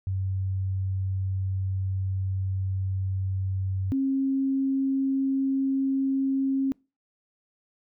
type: tone pair in turn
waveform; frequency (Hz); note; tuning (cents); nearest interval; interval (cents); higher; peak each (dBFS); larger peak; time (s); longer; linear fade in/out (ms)
sine; 95.3 / 269.5; G2 / C#4; -48 / -49; octave + tritone; 1799; second; -25 / -22; second; 0.07-3.92 / 3.92-6.72; first; 0
effects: noise-tail reverb RT60 0.3 s tail -26 dB re dry